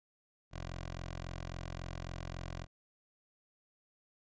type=tone with notch filter; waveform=10% pulse; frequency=43.65 Hz; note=F1; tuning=in tune; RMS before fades=-43 dBFS; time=0.51-2.67 s; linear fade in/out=50 ms; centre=230 Hz; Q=1.2; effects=resampled to 16000 Hz